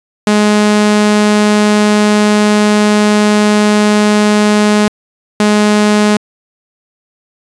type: tone pair in turn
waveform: sawtooth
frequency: 209.7 / 209.7 Hz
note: G#3 / G#3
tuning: +17 / +17 cents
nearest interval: unison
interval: 0 cents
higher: neither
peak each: -3 dBFS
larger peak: neither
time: 0.27-4.88 / 5.4-6.17 s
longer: first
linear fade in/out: 2 ms
effects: resampled to 22050 Hz